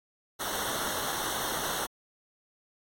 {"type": "noise with comb filter", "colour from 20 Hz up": "pink", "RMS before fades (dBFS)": -33, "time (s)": [0.39, 1.87], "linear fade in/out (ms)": 20, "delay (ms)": 0.41, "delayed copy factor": -0.85, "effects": ["AAC 64 kbps"]}